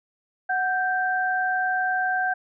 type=tone pair together; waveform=sine; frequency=740 / 1568 Hz; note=F#5 / G6; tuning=0 / 0 cents; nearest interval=octave + minor second; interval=1300 cents; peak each=-24 dBFS; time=0.49-2.34 s; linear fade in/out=10 ms; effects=none